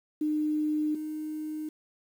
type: tone pair in turn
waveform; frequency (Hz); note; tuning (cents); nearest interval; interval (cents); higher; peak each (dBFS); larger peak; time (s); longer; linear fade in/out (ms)
sine; 304.1 / 308; D#4 / D#4; -40 / -17; unison; 23; second; -25 / -32; first; 0.21-0.95 / 0.95-1.69; neither; 5
effects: 9-bit